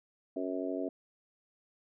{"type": "harmonic tone", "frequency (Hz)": 92.5, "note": "F#2", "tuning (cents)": 0, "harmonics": [3, 4, 5, 6, 7], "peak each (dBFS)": [-36, -39, -41, -43, -39], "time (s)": [0.36, 0.89], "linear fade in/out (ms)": 5, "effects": []}